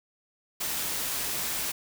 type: noise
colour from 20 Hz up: white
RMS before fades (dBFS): -31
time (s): 0.6-1.72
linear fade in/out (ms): 10
effects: none